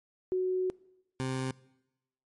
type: tone pair in turn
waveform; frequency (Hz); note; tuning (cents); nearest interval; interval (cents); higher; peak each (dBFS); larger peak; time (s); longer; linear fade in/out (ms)
sine / 20% pulse; 370 / 130.81; F#4 / C3; 0 / 0; octave + tritone; 1800; first; -26; neither; 0.32-0.7 / 1.2-1.51; first; 0
effects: noise-tail reverb RT60 0.9 s tail -22 dB re dry + MP3 48 kbps